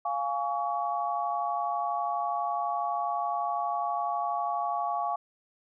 sine chord, Db major, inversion first, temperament equal with one note detuned, 698.5 / 830.6 / 1128.1 Hz, F5 / Ab5 / Db6, 0 / 0 / +30 cents, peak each -31 / -32 / -32 dBFS, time 0.05-5.16 s, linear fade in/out 5 ms, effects none

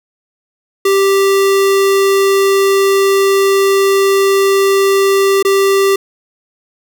square tone with dropouts, 392 Hz, G4, in tune, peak -9 dBFS, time 0.85-5.96 s, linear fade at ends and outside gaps 5 ms, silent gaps 5.427-5.449 s, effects none

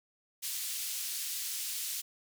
white band-pass noise, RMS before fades -37 dBFS, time 0.42-2.02 s, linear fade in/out 20 ms, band 3100 to 15000 Hz, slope 12 dB/octave, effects none

